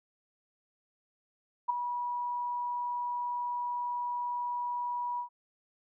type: tone with ADSR envelope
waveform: sine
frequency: 971 Hz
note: B5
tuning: 30 cents flat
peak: -22 dBFS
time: 1.68-5.29 s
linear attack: 19 ms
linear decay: 8 ms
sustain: -9 dB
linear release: 100 ms
effects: none